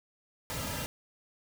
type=noise with comb filter; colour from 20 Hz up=pink; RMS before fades=-36 dBFS; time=0.5-0.86 s; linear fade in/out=0 ms; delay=2.7 ms; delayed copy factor=-0.85; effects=none